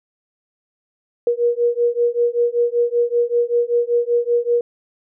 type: beating tone pair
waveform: sine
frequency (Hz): 474.3 / 479.5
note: A#4 / A#4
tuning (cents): +30 / +49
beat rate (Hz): 5.2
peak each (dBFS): -18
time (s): 1.27-4.61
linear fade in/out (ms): 2
effects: none